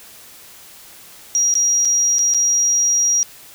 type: tone with dropouts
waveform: sine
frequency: 5720 Hz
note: F8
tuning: 41 cents sharp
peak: -13 dBFS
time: 1.35-3.23 s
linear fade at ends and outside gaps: 0 ms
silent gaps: 1.54-1.553 / 1.85-1.854 / 2.185-2.191 / 2.339-2.346 s
effects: white hiss -42 dBFS RMS until 3.54 s